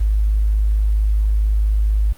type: tone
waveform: sine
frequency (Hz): 52.2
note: G#1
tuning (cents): +10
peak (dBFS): -13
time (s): 0-2.13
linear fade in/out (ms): 10
effects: pink hiss -47 dBFS RMS until 2.17 s + Opus 48 kbps